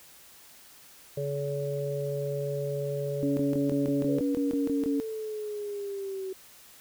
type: harmonic tone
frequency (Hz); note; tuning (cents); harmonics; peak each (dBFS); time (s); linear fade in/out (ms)
141.8; C#3; +40; 1 / 3 / 4; -33 / -33 / -33; 1.17-4.2; 5
type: tone bursts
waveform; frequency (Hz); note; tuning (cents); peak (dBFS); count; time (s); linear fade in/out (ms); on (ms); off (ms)
sine; 281.1; C#4; +24; -25; 11; 3.23-5; 0; 140; 23
type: linear sweep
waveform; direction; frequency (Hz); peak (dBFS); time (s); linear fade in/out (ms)
sine; down; 493.9 to 376.8; -32; 4.08-6.33; 5
effects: white hiss -53 dBFS RMS until 6.8 s